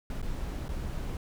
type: noise with dropouts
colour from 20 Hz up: brown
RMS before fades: -34 dBFS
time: 0.1-1.17 s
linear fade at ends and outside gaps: 2 ms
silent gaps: 0.217-0.226 / 0.683-0.69 s
effects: none